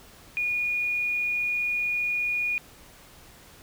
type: tone with quantisation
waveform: sine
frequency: 2445 Hz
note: D#7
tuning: 31 cents flat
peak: -24 dBFS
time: 0.37-2.58 s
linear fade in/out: 0 ms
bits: 9
effects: pink hiss -51 dBFS RMS until 3.62 s